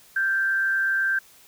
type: tone with frequency modulation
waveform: sine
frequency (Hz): 1568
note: G6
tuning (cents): 0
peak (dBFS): -20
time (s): 0.16-1.19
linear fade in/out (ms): 5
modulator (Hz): 166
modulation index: 0.28
effects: white hiss -53 dBFS RMS until 1.47 s